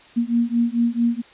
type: beating tone pair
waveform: sine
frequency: 233.1 / 237.6 Hz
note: A#3 / A#3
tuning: 0 / +33 cents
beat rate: 4.5 Hz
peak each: -20 dBFS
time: 0.16-1.22 s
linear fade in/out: 20 ms
effects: white hiss -48 dBFS RMS until 1.33 s + resampled to 8000 Hz